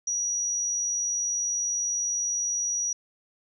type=tone; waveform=sine; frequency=5800 Hz; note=F#8; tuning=35 cents flat; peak=-25 dBFS; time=0.07-2.93 s; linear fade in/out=5 ms; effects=none